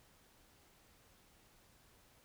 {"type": "silence", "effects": ["pink hiss -67 dBFS RMS until 2.24 s"]}